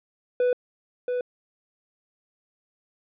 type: tone with echo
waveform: triangle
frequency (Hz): 495.2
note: B4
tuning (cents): +5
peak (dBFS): -17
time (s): 0.4-0.53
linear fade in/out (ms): 2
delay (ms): 680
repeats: 1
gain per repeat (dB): -5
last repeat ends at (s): 1.21
effects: resampled to 8000 Hz